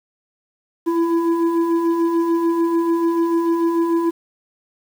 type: tone with frequency modulation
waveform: sine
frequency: 335.9 Hz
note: E4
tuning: 33 cents sharp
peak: -15 dBFS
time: 0.86-4.11 s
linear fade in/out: 20 ms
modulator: 665 Hz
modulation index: 0.59
effects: 7-bit